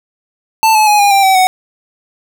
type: tone with pitch steps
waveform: square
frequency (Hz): 885 / 859.8 / 835.3 / 811.5 / 788.4 / 766 / 744.2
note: A5 / A5 / G#5 / G#5 / G5 / G5 / F#5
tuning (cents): +10 / -40 / +10 / -40 / +10 / -40 / +10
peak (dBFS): -7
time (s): 0.63-1.47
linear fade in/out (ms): 0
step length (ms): 120
effects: none